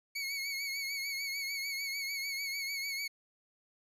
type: tone with vibrato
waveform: 25% pulse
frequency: 2217 Hz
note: C#7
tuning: in tune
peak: -31 dBFS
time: 0.15-3.08 s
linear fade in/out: 10 ms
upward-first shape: triangle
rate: 6.7 Hz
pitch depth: 62 cents each way
effects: resampled to 32000 Hz